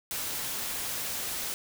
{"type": "noise with amplitude modulation", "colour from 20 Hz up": "white", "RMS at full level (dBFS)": -32, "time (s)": [0.11, 1.54], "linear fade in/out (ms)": 0, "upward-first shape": "sine", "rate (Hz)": 250, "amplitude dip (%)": 40, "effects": []}